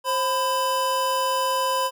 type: tone pair together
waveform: square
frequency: 529.9 / 1005 Hz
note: C5 / B5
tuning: +22 / +30 cents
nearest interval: major seventh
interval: 1108 cents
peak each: -27 / -23 dBFS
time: 0.04-1.91 s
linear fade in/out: 50 ms
effects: none